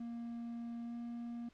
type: tone with pitch glide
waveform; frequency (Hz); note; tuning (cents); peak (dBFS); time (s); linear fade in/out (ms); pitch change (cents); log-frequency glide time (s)
triangle; 234.3 to 236.2; A#3 to A#3; +9 to +23; -39; 0-1.49; 5; +14; 0.82-0.95
effects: pink hiss -69 dBFS RMS until 1.53 s + low-pass 5000 Hz 12 dB/octave

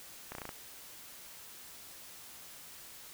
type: slowing click train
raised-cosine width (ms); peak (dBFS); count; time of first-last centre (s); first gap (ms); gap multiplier
0.5; -26; 6; 0.32-0.491; 31; 1.05
effects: white hiss -51 dBFS RMS until 3.13 s

